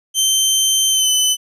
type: tone with pitch glide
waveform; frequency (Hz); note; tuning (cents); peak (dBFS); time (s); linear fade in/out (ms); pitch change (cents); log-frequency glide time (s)
20% pulse; 3110 to 3023; G7 to F#7; -14 to +36; -7; 0.14-1.37; 50; -50; 0.9-1.1
effects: none